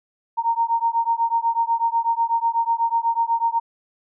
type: beating tone pair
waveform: sine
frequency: 920 / 928.1 Hz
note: A#5 / A#5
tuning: -23 / -8 cents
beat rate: 8.1 Hz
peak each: -21 dBFS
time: 0.37-3.6 s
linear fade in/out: 20 ms
effects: none